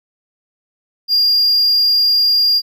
triangle tone, 4810 Hz, D8, 41 cents sharp, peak -9 dBFS, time 1.08-2.62 s, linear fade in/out 50 ms, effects none

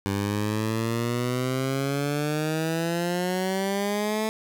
15% pulse exponential sweep, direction up, 98 to 220 Hz, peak -18 dBFS, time 0.06-4.29 s, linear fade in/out 0 ms, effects none

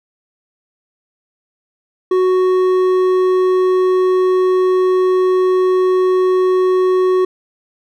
triangle tone with hard clipping, 370 Hz, F#4, in tune, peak -12 dBFS, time 2.11-7.25 s, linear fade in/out 5 ms, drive 10 dB, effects none

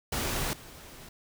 pink noise with level steps, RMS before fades -31 / -48 dBFS, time 0.12-1.09 s, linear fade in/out 5 ms, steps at 0.53 s, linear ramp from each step 2 ms, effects none

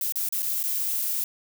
violet noise with dropouts, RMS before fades -27 dBFS, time 0.01-1.24 s, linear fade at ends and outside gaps 2 ms, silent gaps 0.123-0.157 / 0.289-0.324 / 0.423-0.428 / 0.631-0.637 s, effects none

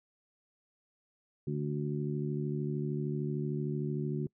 harmonic tone, 73.2 Hz, D2, 5 cents flat, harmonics 2 / 3 / 4 / 5, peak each -33 / -38 / -42 / -38 dBFS, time 1.47-4.27 s, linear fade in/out 5 ms, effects noise-tail reverb RT60 0.1 s tail -25 dB re dry

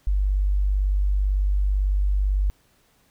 sine tone, 49 Hz, G1, in tune, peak -18 dBFS, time 0.07-2.5 s, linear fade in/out 0 ms, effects pink hiss -62 dBFS RMS until 3.1 s

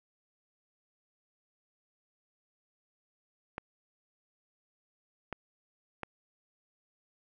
clicks, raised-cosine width 0.5 ms, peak -21 dBFS, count 3, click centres 3.581 / 5.327 / 6.033 s, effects none

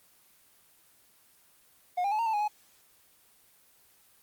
triangle tone with pitch steps, 719 / 802 / 857 / 921 / 884 / 831 / 842 Hz, F#5 / G5 / A5 / A#5 / A5 / G#5 / G#5, -50 / +39 / -46 / -21 / +8 / +1 / +24 cents, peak -24 dBFS, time 1.97-2.481 s, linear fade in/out 10 ms, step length 73 ms, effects white hiss -62 dBFS RMS until 4.22 s + Opus 24 kbps

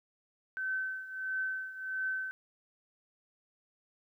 sine tone with tremolo, 1532 Hz, G6, 40 cents flat, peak -30 dBFS, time 0.57-2.31 s, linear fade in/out 0 ms, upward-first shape triangle, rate 1.5 Hz, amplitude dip 80%, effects 12-bit

